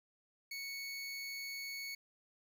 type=tone; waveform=25% pulse; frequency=2217 Hz; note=C#7; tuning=in tune; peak=-38 dBFS; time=0.51-1.95 s; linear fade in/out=5 ms; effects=none